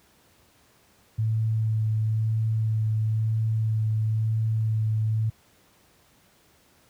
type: tone with vibrato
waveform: sine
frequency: 110 Hz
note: A2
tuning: in tune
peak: -21 dBFS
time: 1.18-5.3 s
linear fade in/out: 10 ms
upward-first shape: sine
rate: 1 Hz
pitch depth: 13 cents each way
effects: pink hiss -60 dBFS RMS until 6.89 s + high-pass 60 Hz 12 dB/octave